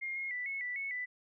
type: tone with pitch steps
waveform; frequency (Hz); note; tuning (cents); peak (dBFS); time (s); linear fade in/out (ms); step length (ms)
sine; 2127 / 2150 / 1979 / 2191 / 1973 / 2202 / 1988; C7 / C7 / B6 / C#7 / B6 / C#7 / B6; +28 / +47 / +3 / -21 / -2 / -12 / +11; -35; 0.01-1.06; 20; 150
effects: none